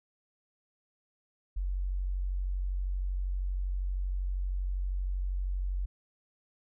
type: tone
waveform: sine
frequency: 46.34 Hz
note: F#1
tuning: 3 cents sharp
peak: -29 dBFS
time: 1.56-5.86 s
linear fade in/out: 10 ms
effects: none